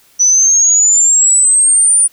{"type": "exponential sweep", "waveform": "sine", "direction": "up", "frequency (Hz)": [5920, 9440], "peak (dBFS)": -6, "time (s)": [0.19, 2.08], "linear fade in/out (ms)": 20, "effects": ["white hiss -49 dBFS RMS until 2.12 s"]}